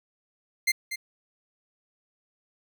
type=tone with echo; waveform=sawtooth; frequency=2093 Hz; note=C7; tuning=in tune; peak=-17 dBFS; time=0.67-0.72 s; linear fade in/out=10 ms; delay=240 ms; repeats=1; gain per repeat=-10 dB; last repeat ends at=0.96 s; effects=none